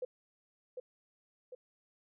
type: tone with echo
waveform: sine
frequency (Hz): 504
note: B4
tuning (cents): +35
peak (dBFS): -34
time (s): 0.02-0.05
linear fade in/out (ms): 5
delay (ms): 750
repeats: 2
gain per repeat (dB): -5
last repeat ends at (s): 1.55
effects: none